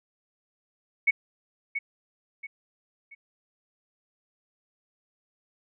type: tone with echo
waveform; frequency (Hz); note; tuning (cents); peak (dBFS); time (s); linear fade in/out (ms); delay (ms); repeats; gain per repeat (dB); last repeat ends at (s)
sine; 2217; C#7; 0; -17; 1.07-1.11; 10; 680; 3; -9; 3.15
effects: none